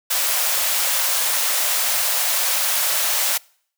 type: high-pass noise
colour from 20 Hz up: white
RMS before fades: -20 dBFS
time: 0.1-3.38 s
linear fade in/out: 10 ms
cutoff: 500 Hz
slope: 96 dB/octave
effects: noise-tail reverb RT60 0.6 s tail -26 dB re dry